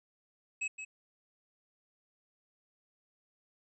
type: tone with echo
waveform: square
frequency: 2573 Hz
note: E7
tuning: 43 cents flat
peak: -33 dBFS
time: 0.61-0.68 s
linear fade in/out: 10 ms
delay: 170 ms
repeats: 1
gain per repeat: -8 dB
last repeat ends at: 0.85 s
effects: resampled to 24000 Hz